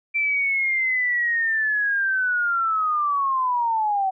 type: linear sweep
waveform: sine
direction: down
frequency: 2349 to 751 Hz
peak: -19 dBFS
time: 0.14-4.11 s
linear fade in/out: 20 ms
effects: none